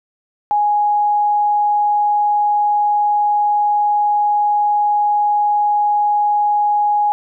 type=tone; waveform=sine; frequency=830.6 Hz; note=G#5; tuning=in tune; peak=-12 dBFS; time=0.51-7.12 s; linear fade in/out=0 ms; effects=none